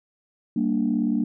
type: chord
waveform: sine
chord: G minor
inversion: none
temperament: equal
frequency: 196 / 233.1 / 293.7 Hz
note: G3 / Bb3 / D4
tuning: 0 / 0 / 0 cents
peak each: -26 / -22 / -25 dBFS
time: 0.56-1.24 s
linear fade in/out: 5 ms
effects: tanh soft clip ceiling -12 dBFS